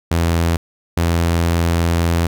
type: tone pair in turn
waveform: sawtooth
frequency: 83.9 / 84.43 Hz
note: E2 / E2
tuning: +31 / +42 cents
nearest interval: unison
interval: 11 cents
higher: second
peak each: -10 dBFS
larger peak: neither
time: 0.11-0.57 / 0.97-2.27 s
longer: second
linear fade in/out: 5 ms
effects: none